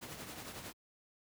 pink noise with tremolo, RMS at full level -44 dBFS, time 0.01-0.73 s, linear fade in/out 20 ms, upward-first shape triangle, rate 11 Hz, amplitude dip 55%, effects high-pass 80 Hz 12 dB/octave

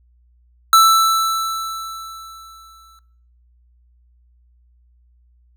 square tone with exponential decay, 1323 Hz, E6, 6 cents sharp, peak -7 dBFS, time 0.73-2.99 s, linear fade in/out 1 ms, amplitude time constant 490 ms, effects noise-tail reverb RT60 0.6 s tail -20 dB re dry + added 60 Hz sine -52 dBFS peak until 5.56 s

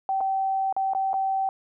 sine tone with dropouts, 772 Hz, G5, 27 cents flat, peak -22 dBFS, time 0.09-1.49 s, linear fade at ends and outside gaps 1 ms, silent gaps 0.206-0.21 / 0.726-0.765 / 0.935-0.949 / 1.132-1.14 s, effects none

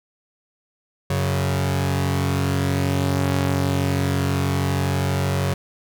sawtooth tone pair together, 92.5 / 138.86 Hz, F#2 / C#3, 0 / +3 cents, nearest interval perfect fifth, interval 703 cents, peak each -18 dBFS, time 1.1-5.54 s, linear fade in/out 5 ms, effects none

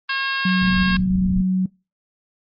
harmonic tone, 541 Hz, C#5, 42 cents flat, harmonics 2 / 3 / 4 / 5 / 6 / 7 / 8 / 9, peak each -28 / -23 / -35 / -28 / -32 / -34 / -35 / -35 dBFS, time 0.09-0.97 s, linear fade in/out 5 ms
sine tone with pitch glide, 185 to 186.18 Hz, F#3 to F#3, 0 to +11 cents, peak -16 dBFS, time 0.45-1.66 s, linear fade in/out 5 ms, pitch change +11 cents, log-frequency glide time 0.58-1.07 s
pink low-pass noise, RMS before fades -26 dBFS, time 0.61-1.42 s, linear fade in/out 5 ms, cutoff 250 Hz, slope 96 dB/octave
effects noise-tail reverb RT60 0.3 s tail -26 dB re dry + Opus 24 kbps

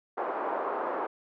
white band-pass noise, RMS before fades -32 dBFS, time 0.17-1.07 s, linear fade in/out 10 ms, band 350 to 1100 Hz, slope 24 dB/octave, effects none

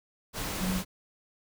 sine tone in noise, 185.6 Hz, F#3, 6 cents sharp, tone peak -28 dBFS, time 0.59-0.83 s, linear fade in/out 50 ms, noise pink, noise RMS -34 dBFS, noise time 0.33-0.85 s, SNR +3 dB, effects none

